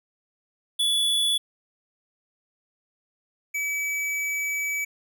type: tone pair in turn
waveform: square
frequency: 3431 / 2290 Hz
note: A7 / D7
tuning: -44 / -44 cents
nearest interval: perfect fifth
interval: 700 cents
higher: first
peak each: -21 / -26 dBFS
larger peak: first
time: 0.79-1.38 / 3.54-4.85 s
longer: second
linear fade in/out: 10 ms
effects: none